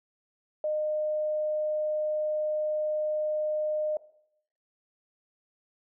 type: tone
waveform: sine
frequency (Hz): 611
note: D#5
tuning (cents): -32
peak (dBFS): -26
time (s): 0.64-3.97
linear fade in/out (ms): 2
effects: noise-tail reverb RT60 0.7 s tail -17 dB re dry